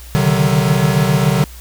square tone cluster, 131.1 / 147 / 154.1 / 188.2 Hz, C3 / D3 / D#3 / F#3, +4 / +2 / -16 / +30 cents, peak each -18 dBFS, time 0.15-1.44 s, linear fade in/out 0 ms, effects added 60 Hz sine -33 dBFS peak until 1.6 s + white hiss -40 dBFS RMS until 1.6 s

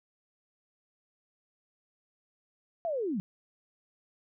sine linear sweep, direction down, 698.5 to 168.4 Hz, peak -29 dBFS, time 2.85-3.2 s, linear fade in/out 0 ms, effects none

